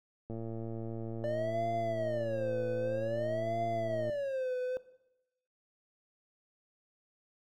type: click train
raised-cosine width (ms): 2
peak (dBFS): -28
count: 430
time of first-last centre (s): 0.3-4.096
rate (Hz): 113
type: tone with vibrato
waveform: triangle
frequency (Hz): 587.3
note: D5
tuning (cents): 0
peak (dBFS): -30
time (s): 1.24-4.77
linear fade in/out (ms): 0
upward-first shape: sine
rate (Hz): 0.52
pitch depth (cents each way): 270
effects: noise-tail reverb RT60 0.9 s tail -17 dB re dry